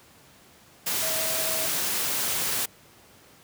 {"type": "tone in noise", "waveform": "sine", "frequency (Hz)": 644, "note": "E5", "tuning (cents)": -41, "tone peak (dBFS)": -34, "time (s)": [1.02, 1.67], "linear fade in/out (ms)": 10, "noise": "white", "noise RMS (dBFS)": -27, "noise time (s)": [0.86, 2.66], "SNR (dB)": -10, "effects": ["pink hiss -54 dBFS RMS until 3.43 s", "high-pass 80 Hz 12 dB/octave"]}